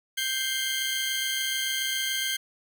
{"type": "tone cluster", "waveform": "sawtooth", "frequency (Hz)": [1567, 2101, 3107, 3244], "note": ["G6", "C7", "G7", "G#7"], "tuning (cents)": [-1, 7, -16, -41], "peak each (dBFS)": -29, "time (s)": [0.17, 2.37], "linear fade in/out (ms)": 10, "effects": []}